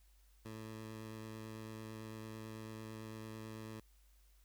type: tone with vibrato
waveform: 15% pulse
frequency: 110 Hz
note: A2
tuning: in tune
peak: -40 dBFS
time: 0.45-3.8 s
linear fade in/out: 5 ms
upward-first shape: sine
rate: 9 Hz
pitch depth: 12 cents each way
effects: added 50 Hz sine -64 dBFS peak until 4.44 s + white hiss -74 dBFS RMS until 4.44 s